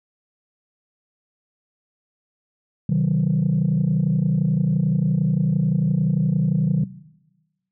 sine chord, C diminished, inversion none, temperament just, 130.81 / 156.98 / 188.37 Hz, C3 / Eb3 / Gb3, 0 / +16 / +31 cents, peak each -22 / -18 / -20 dBFS, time 2.89-6.84 s, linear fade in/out 5 ms, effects noise-tail reverb RT60 1.0 s tail -18 dB re dry + tanh soft clip ceiling -12 dBFS

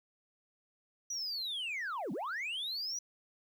sine linear two-way sweep, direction down then up, 5920 to 161 to 5920 Hz, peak -33 dBFS, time 1.1-2.99 s, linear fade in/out 5 ms, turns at 2.12 s, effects tanh soft clip ceiling -34 dBFS + 11-bit

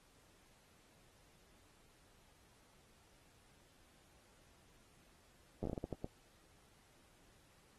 slowing click train, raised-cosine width 2 ms, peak -27 dBFS, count 10, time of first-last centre 5.63-6.044 s, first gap 10 ms, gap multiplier 1.36, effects pink hiss -69 dBFS RMS until 7.78 s + AAC 32 kbps

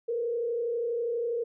sine tone with frequency modulation, 469.9 Hz, A#4, 14 cents sharp, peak -27 dBFS, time 0.08-1.44 s, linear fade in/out 10 ms, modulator 32.3 Hz, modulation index 0.61, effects none

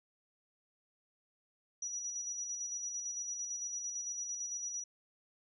sine tone with tremolo, 5840 Hz, F#8, 24 cents flat, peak -36 dBFS, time 1.82-4.84 s, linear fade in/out 5 ms, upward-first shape square, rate 8.9 Hz, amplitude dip 35%, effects none

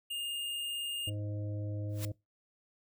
square tone, 2826 Hz, F7, 20 cents sharp, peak -36 dBFS, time 0.1-1.1 s, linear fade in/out 10 ms
harmonic tone, 103.83 Hz, G#2, in tune, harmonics 1 / 3 / 5 / 6, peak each -35 / -45 / -49 / -51 dBFS, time 1.07-2.12 s, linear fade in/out 5 ms
white noise with exponential growth, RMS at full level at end -38 dBFS, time 1.89-2.05 s, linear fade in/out 1 ms, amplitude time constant 33 ms
effects noise-tail reverb RT60 0.2 s tail -20 dB re dry

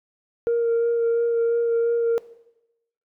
sine tone with vibrato, 465.9 Hz, A#4, 1 cent flat, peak -16 dBFS, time 0.47-2.18 s, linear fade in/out 0 ms, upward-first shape sine, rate 2.9 Hz, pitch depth 13 cents each way, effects noise-tail reverb RT60 0.9 s tail -18 dB re dry + tanh soft clip ceiling -16 dBFS

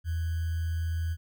sine tone with sample-and-hold, 82.41 Hz, E2, in tune, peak -27 dBFS, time 0.04-1.17 s, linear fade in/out 50 ms, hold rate 1575 Hz, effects none

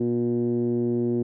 10% pulse tone with low-pass filter, 119.6 Hz, A#2, 45 cents sharp, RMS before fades -24 dBFS, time 0-1.23 s, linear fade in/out 10 ms, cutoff 310 Hz, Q 7, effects none

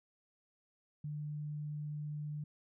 sine tone, 149.2 Hz, D3, 28 cents sharp, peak -38 dBFS, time 1.04-2.44 s, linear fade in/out 5 ms, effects none

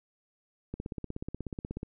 click train, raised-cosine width 3 ms, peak -23 dBFS, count 19, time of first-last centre 0.74-1.831 s, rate 16.5 Hz, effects none

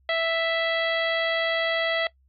harmonic tone with a mistuned harmonic, 659.3 Hz, E5, in tune, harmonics 1 / 2 / 3 / 4 / 5 / 6 / 7, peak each -25 / -33 / -27 / -37 / -31 / -39 / -44 dBFS, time 0.09-2.07 s, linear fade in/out 2 ms, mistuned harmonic 7, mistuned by -35 cents, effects noise-tail reverb RT60 0.1 s tail -20 dB re dry + added 66 Hz sine -59 dBFS peak until 2.28 s

